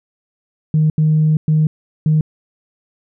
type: tone bursts at uneven times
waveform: sine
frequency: 155 Hz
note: D#3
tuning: 6 cents flat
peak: -9 dBFS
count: 4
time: 0.74-0.9 / 0.98-1.37 / 1.48-1.67 / 2.06-2.21 s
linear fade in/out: 2 ms
effects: tanh soft clip ceiling -6 dBFS